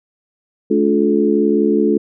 harmonic tone with a mistuned harmonic, 71.8 Hz, D2, 39 cents flat, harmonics 3 / 4 / 5 / 6, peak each -17 / -17 / -17 / -17 dBFS, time 0.7-1.98 s, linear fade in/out 10 ms, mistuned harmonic 5, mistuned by -31 cents, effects none

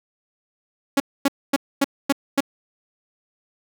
sawtooth tone bursts, 278 Hz, C#4, 5 cents sharp, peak -11 dBFS, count 6, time 0.97-2.406 s, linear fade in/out 5 ms, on 31 ms, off 250 ms, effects none

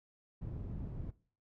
white low-pass noise, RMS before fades -42 dBFS, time 0.41-1.11 s, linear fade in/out 10 ms, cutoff 130 Hz, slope 12 dB/octave, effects noise-tail reverb RT60 0.4 s tail -18 dB re dry

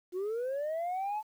sine linear sweep, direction up, 349.2 to 874 Hz, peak -29 dBFS, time 0.12-1.23 s, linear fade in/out 50 ms, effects tanh soft clip ceiling -30 dBFS + 10-bit

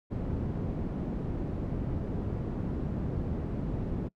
white low-pass noise, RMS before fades -33 dBFS, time 0.1-4.09 s, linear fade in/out 20 ms, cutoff 220 Hz, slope 12 dB/octave, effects noise-tail reverb RT60 0.1 s tail -24 dB re dry

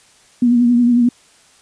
sine tone with vibrato, 240.9 Hz, B3, 43 cents flat, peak -9 dBFS, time 0.42-1.09 s, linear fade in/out 5 ms, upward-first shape triangle, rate 11 Hz, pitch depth 49 cents each way, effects white hiss -50 dBFS RMS until 1.61 s + resampled to 22050 Hz

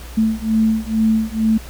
sine beating tone pair, 219.6 / 221.8 Hz, A3 / A3, -3 / +14 cents, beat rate 2.2 Hz, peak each -17 dBFS, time 0.17-1.58 s, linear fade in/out 10 ms, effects added 60 Hz sine -32 dBFS peak until 1.69 s + pink hiss -39 dBFS RMS until 1.69 s

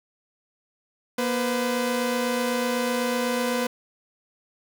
sawtooth tone pair together, 239 / 506 Hz, A#3 / B4, +43 / +42 cents, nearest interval octave + minor second, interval 1299 cents, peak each -22 dBFS, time 1.18-3.67 s, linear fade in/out 5 ms, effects none

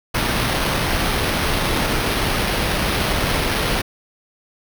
pink noise with sample-and-hold, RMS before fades -20 dBFS, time 0.14-3.82 s, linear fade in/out 10 ms, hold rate 7350 Hz, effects none

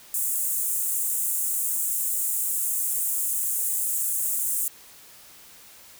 pink high-pass noise, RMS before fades -26 dBFS, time 0.14-4.68 s, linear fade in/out 2 ms, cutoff 7500 Hz, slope 48 dB/octave, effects white hiss -49 dBFS RMS until 5.99 s

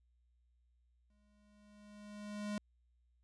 square tone with exponential growth, 207.7 Hz, G#3, in tune, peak -37 dBFS, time 1.1-2.58 s, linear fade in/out 2 ms, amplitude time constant 320 ms, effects added 60 Hz sine -70 dBFS peak until 3.23 s + resampled to 22050 Hz

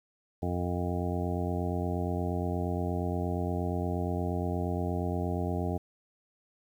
harmonic tone, 88.5 Hz, F2, 23 cents sharp, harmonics 1 / 2 / 3 / 4 / 5 / 7 / 8 / 9, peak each -32 / -35 / -37 / -38 / -39 / -40 / -41 / -42 dBFS, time 0.42-5.78 s, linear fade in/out 10 ms, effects 10-bit

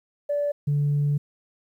sine tone pair in turn, 580 / 145 Hz, D5 / D3, -22 / -22 cents, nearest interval 2 octaves, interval 2400 cents, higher first, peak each -21 / -18 dBFS, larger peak second, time 0.29-0.52 / 0.67-1.18 s, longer second, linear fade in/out 10 ms, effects tanh soft clip ceiling -17 dBFS + 10-bit

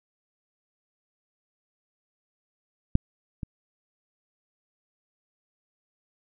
clicks, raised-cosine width 5 ms, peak -6 / -20 dBFS, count 2, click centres 2.954 / 3.432 s, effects none

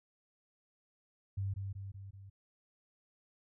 sine tone with echo, 98 Hz, G2, in tune, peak -33 dBFS, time 1.37-1.54 s, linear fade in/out 10 ms, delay 190 ms, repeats 4, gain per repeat -4 dB, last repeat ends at 2.3 s, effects none

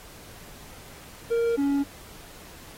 triangle tone pair in turn, 465.3 / 280.8 Hz, A#4 / C#4, -3 / +22 cents, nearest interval major sixth, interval 875 cents, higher first, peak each -19 dBFS, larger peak neither, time 1.3-1.57 / 1.57-1.84 s, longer neither, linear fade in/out 20 ms, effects pink hiss -47 dBFS RMS until 2.77 s + AAC 48 kbps

